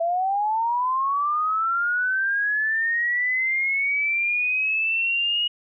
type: linear sweep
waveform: sine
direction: up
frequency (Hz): 659.3 to 2896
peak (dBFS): -20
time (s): 0-5.48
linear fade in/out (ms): 10
effects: none